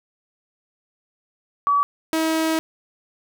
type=tone pair in turn; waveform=sine / sawtooth; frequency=1142 / 320.5 Hz; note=D6 / E4; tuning=-49 / -49 cents; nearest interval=octave + minor seventh; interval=2200 cents; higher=first; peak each=-15 dBFS; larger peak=neither; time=1.67-1.83 / 2.13-2.59 s; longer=second; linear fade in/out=0 ms; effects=none